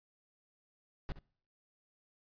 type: noise with echo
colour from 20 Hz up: brown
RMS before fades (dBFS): -37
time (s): 1.09-1.12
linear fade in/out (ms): 0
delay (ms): 68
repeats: 1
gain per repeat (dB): -13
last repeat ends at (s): 1.188
effects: noise-tail reverb RT60 0.6 s tail -26 dB re dry + resampled to 11025 Hz